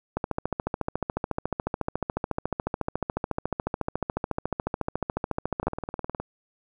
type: two click trains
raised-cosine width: 1 ms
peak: -17 / -12 dBFS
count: 12 / 78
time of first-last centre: 5.63-6.2 / 0.17-5.67 s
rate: 19.3 / 14 Hz
effects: none